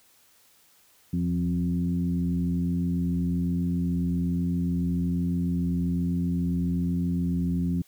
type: tone with frequency modulation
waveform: sine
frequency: 174.61 Hz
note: F3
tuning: in tune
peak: -23 dBFS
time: 1.13-7.82 s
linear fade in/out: 5 ms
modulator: 87.6 Hz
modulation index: 0.93
effects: white hiss -60 dBFS RMS until 7.87 s